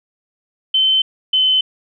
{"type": "tone pair in turn", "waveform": "sine", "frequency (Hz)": [3075, 3050], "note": ["G7", "G7"], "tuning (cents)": [-34, -48], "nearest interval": "unison", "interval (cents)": 14, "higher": "first", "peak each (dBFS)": -11, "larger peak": "neither", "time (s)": [[0.74, 1.02], [1.33, 1.61]], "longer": "neither", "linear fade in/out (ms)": 5, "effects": []}